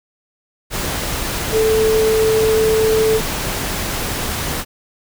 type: tone in noise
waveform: sine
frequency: 439.3 Hz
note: A4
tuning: 3 cents flat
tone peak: -12 dBFS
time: 1.51-3.21 s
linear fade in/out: 50 ms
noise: pink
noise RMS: -22 dBFS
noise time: 0.7-4.65 s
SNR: +7 dB
effects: none